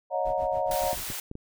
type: chord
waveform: sine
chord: D# minor seventh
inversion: third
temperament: equal with one note detuned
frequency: 554.4 / 622.3 / 725.2 / 932.3 Hz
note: C#5 / D#5 / F#5 / A#5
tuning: 0 / 0 / -35 / 0 cents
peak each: -30 / -30 / -29 / -33 dBFS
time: 0.1-0.96 s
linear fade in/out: 50 ms
type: noise with tremolo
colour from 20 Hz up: brown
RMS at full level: -39 dBFS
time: 0.25-1.13 s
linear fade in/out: 5 ms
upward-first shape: sine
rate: 7.1 Hz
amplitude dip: 100%
type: high-pass noise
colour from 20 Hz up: white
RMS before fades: -35 dBFS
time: 0.71-1.2 s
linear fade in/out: 2 ms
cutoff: 510 Hz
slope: 12 dB/octave
type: clicks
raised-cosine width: 3 ms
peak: -25 dBFS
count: 4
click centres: 0.931 / 1.102 / 1.314 / 1.354 s
effects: none